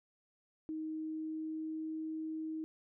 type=tone with pitch glide; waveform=sine; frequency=314 to 316.2 Hz; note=D#4 to D#4; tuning=+16 to +28 cents; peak=-37 dBFS; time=0.69-2.64 s; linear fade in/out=0 ms; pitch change=+12 cents; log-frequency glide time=0.88-1.99 s; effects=none